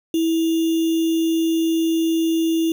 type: tone with sample-and-hold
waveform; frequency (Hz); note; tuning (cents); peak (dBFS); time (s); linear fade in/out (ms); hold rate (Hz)
sine; 327.2; E4; -13; -16; 0.14-2.72; 2; 3150
effects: none